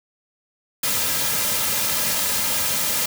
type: noise with comb filter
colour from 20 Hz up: white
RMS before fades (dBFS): -22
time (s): 0.83-3.06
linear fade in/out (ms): 5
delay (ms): 2.7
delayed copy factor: -0.6
effects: none